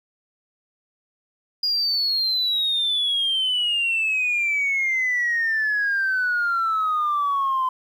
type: exponential sweep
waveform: sine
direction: down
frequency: 4884 to 1024 Hz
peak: -18 dBFS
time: 1.63-7.69 s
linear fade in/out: 5 ms
effects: tanh soft clip ceiling -16 dBFS + 9-bit